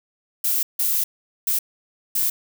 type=noise bursts at uneven times; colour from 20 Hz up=violet; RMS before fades=-21 dBFS; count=4; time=0.44-0.63 / 0.79-1.04 / 1.47-1.59 / 2.15-2.3 s; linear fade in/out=5 ms; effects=none